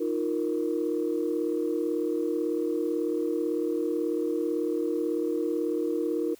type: chord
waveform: sine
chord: Eb suspended second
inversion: none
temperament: equal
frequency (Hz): 311.1 / 349.2 / 466.2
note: Eb4 / F4 / Bb4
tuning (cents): 0 / 0 / 0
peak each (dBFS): -29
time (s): 0-6.35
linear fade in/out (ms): 10
effects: tanh soft clip ceiling -17 dBFS + white hiss -57 dBFS RMS until 6.39 s